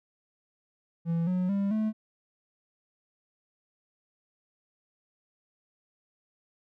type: tone with pitch steps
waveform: triangle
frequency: 167.2 / 182.33 / 198.84 / 216.8 Hz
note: E3 / F#3 / G3 / A3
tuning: +25 / -25 / +25 / -25 cents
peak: -23 dBFS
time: 1.05-1.93 s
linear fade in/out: 50 ms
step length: 220 ms
effects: none